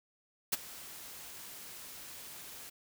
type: noise with ADSR envelope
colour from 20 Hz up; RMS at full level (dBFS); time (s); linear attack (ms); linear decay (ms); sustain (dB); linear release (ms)
white; -28; 0.52-2.7; 12; 24; -20; 12
effects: none